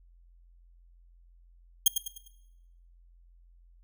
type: tone with echo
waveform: 5% pulse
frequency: 3233 Hz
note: G#7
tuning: 47 cents flat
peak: -8 dBFS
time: 1.86-1.88 s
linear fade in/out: 5 ms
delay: 100 ms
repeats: 4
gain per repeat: -8 dB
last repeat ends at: 2.28 s
effects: noise-tail reverb RT60 1.0 s tail -19 dB re dry + added 43 Hz sine -55 dBFS peak until 3.83 s